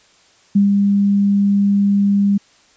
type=tone with ADSR envelope; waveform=sine; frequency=200.6 Hz; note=G3; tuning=40 cents sharp; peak=-8 dBFS; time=0.55-2.38 s; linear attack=10 ms; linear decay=130 ms; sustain=-3 dB; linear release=12 ms; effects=white hiss -52 dBFS RMS until 2.76 s + resampled to 16000 Hz